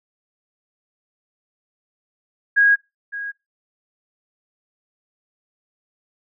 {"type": "tone with echo", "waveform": "sine", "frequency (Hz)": 1643, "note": "G#6", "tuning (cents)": -19, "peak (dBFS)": -11, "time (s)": [2.56, 2.76], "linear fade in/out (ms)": 20, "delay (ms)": 560, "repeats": 1, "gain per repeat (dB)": -15, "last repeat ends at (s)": 3.32, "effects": ["noise-tail reverb RT60 0.2 s tail -20 dB re dry"]}